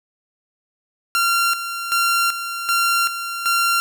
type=tone with tremolo; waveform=sawtooth; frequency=1378 Hz; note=F6; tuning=24 cents flat; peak=-12 dBFS; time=1.15-3.8 s; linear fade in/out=0 ms; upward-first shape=square; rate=1.3 Hz; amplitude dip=65%; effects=none